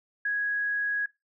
sine tone, 1661.2 Hz, G#6, in tune, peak -25 dBFS, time 0.25-1.06 s, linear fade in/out 5 ms, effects noise-tail reverb RT60 0.2 s tail -19 dB re dry

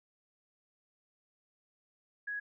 sine tone, 1667 Hz, G#6, 6 cents sharp, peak -35 dBFS, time 2.27-2.4 s, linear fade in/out 10 ms, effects none

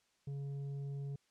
triangle tone with tanh clipping, 140 Hz, C#3, 18 cents sharp, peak -40 dBFS, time 0.27-1.16 s, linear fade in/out 5 ms, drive 10 dB, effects white hiss -75 dBFS RMS until 1.3 s + low-pass 7000 Hz 12 dB/octave

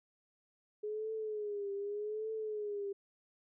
sine tone with vibrato, 418.9 Hz, G#4, 15 cents sharp, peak -36 dBFS, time 0.83-2.93 s, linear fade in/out 10 ms, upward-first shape triangle, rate 0.84 Hz, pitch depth 96 cents each way, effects none

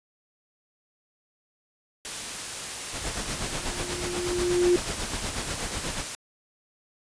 white noise, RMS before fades -34 dBFS, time 2.05-6.15 s, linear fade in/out 0 ms
pink noise with tremolo, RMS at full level -30 dBFS, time 2.92-6.05 s, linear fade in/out 50 ms, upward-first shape sine, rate 8.2 Hz, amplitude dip 70%
sine tone with exponential growth, 354.2 Hz, F4, 24 cents sharp, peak -16 dBFS, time 3.1-4.76 s, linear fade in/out 2 ms, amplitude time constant 360 ms
effects resampled to 22050 Hz

